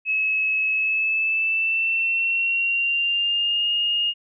sine tone with pitch glide, 2579 to 2845 Hz, E7 to F7, -39 to +31 cents, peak -19 dBFS, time 0.05-4.14 s, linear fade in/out 50 ms, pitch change +170 cents, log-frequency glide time 0.73-3.68 s, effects none

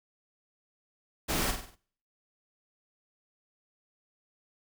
pink noise with echo, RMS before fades -30 dBFS, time 1.28-1.52 s, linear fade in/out 20 ms, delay 48 ms, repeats 5, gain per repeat -6 dB, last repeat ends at 1.76 s, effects noise-tail reverb RT60 0.6 s tail -26 dB re dry

